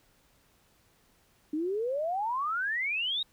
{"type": "exponential sweep", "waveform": "sine", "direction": "up", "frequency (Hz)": [294.2, 3840], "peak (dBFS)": -28, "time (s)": [1.53, 3.23], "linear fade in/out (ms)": 5, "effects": ["pink hiss -66 dBFS RMS until 3.32 s"]}